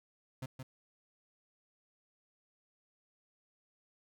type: tone with echo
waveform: 35% pulse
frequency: 130.81 Hz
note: C3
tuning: in tune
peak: -37 dBFS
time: 0.42-0.46 s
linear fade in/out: 5 ms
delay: 170 ms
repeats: 1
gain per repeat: -4 dB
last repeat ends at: 0.63 s
effects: none